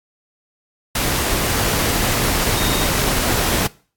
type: tone in noise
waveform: sine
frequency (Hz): 3725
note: A#7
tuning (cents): -2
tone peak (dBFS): -26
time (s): 2.57-2.87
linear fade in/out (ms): 5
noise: pink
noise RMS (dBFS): -19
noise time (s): 0.95-3.67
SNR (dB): -10
effects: noise-tail reverb RT60 0.4 s tail -21 dB re dry + AAC 64 kbps